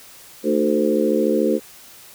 harmonic tone with a mistuned harmonic, 73.9 Hz, D2, 11 cents sharp, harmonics 3 / 4 / 5 / 6 / 7, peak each -22 / -22 / -22 / -22 / -22 dBFS, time 0.43-1.6 s, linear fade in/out 50 ms, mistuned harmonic 4, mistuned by +41 cents, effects white hiss -44 dBFS RMS until 2.14 s

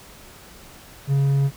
triangle tone, 138.59 Hz, C#3, in tune, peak -14 dBFS, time 1.07-1.51 s, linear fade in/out 50 ms, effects pink hiss -45 dBFS RMS until 1.56 s

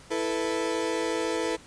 35% pulse chord, E suspended fourth, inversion none, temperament equal, 329.6 / 440 / 493.9 Hz, E4 / A4 / B4, 0 / 0 / 0 cents, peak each -29 dBFS, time 0.1-1.57 s, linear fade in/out 20 ms, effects pink hiss -51 dBFS RMS until 1.66 s + resampled to 22050 Hz

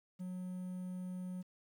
triangle tone with quantisation, 182.5 Hz, F#3, 24 cents flat, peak -38 dBFS, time 0.19-1.43 s, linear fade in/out 20 ms, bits 11, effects none

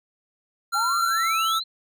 square tone with pitch glide, 1371 to 1320.5 Hz, F6 to E6, -32 to +3 cents, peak -22 dBFS, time 0.72-1.6 s, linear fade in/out 20 ms, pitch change -65 cents, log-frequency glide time 0.98-1.36 s
sine exponential sweep, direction up, 784 to 4221 Hz, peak -27 dBFS, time 0.74-1.64 s, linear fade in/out 20 ms
effects none

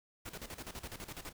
pink noise with tremolo, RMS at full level -44 dBFS, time 0.25-1.33 s, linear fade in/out 10 ms, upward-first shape square, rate 12 Hz, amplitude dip 75%, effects none

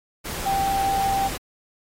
sine tone in noise, 784 Hz, G5, in tune, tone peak -20 dBFS, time 0.45-1.29 s, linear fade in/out 20 ms, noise pink, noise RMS -31 dBFS, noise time 0.24-1.38 s, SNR +8 dB, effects AAC 48 kbps

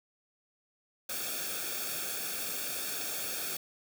white noise with comb filter, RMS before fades -36 dBFS, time 1.09-3.57 s, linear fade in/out 5 ms, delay 1 ms, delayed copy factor -0.75, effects none

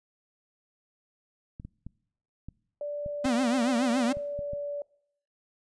clicks, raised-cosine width 5 ms, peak -28 dBFS, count 9, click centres 1.599 / 1.65 / 1.866 / 2.486 / 3.062 / 3.255 / 4.17 / 4.391 / 4.534 s
sine tone with pitch glide, 584 to 577.3 Hz, D5 to D5, -10 to -30 cents, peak -31 dBFS, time 2.81-4.82 s, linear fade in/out 2 ms, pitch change -20 cents, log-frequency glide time 3.03-4.43 s
45% pulse tone with vibrato, 246.9 Hz, B3, in tune, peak -24 dBFS, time 3.24-4.13 s, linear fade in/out 10 ms, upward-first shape triangle, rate 7.1 Hz, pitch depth 160 cents each way
effects noise-tail reverb RT60 0.7 s tail -24 dB re dry + resampled to 22050 Hz

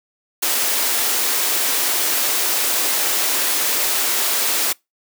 white high-pass noise, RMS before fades -19 dBFS, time 0.42-4.73 s, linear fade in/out 10 ms, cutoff 270 Hz, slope 24 dB/octave, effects noise-tail reverb RT60 0.2 s tail -25 dB re dry

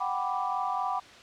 sine chord, G major seventh, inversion third, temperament equal, 740 / 784 / 987.8 / 1174.7 Hz, F#5 / G5 / B5 / D6, 0 / 0 / 0 / 0 cents, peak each -33 dBFS, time 0-1 s, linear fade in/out 10 ms, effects white hiss -49 dBFS RMS until 1.22 s + low-pass 4000 Hz 12 dB/octave

